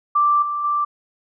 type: tone with level steps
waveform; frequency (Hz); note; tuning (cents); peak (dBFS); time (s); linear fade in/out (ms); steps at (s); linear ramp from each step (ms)
sine; 1174.7; D6; 0; -13 / -21 / -17; 0.15-0.85; 10; 0.42 / 0.64; 5
effects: none